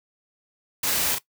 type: noise with echo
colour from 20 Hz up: white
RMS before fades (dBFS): -25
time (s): 0.83-1.15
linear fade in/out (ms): 5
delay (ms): 36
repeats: 1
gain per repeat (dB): -4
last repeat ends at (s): 1.186
effects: noise-tail reverb RT60 0.1 s tail -18 dB re dry